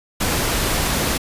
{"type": "noise", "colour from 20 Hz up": "pink", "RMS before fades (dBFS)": -20, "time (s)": [0.2, 1.18], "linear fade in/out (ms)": 10, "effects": ["resampled to 32000 Hz"]}